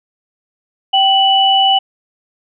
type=tone pair together; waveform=sine; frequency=777 / 2963 Hz; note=G5 / F#7; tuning=-16 / +2 cents; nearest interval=octave + major seventh; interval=2318 cents; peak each=-11 dBFS; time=0.93-1.79 s; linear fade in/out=10 ms; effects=none